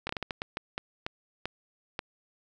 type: slowing click train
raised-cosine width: 0.3 ms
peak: -16 dBFS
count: 12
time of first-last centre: 0.07-1.991 s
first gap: 23 ms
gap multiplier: 1.37
effects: none